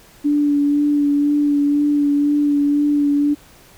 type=tone with vibrato; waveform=sine; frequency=290 Hz; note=D4; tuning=22 cents flat; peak=-13 dBFS; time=0.24-3.35 s; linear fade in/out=20 ms; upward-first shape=sine; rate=2 Hz; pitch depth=18 cents each way; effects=pink hiss -47 dBFS RMS until 3.77 s